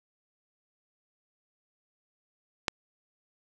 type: click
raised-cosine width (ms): 0.2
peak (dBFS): -8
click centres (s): 2.682
effects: none